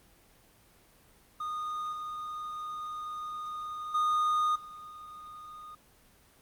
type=tone with level steps; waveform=triangle; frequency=1230 Hz; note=D#6; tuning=20 cents flat; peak=-31 / -34 / -23 / -42 dBFS; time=1.4-5.75 s; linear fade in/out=5 ms; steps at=1.92 / 3.94 / 4.55 s; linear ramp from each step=10 ms; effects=pink hiss -61 dBFS RMS until 6.41 s + Opus 24 kbps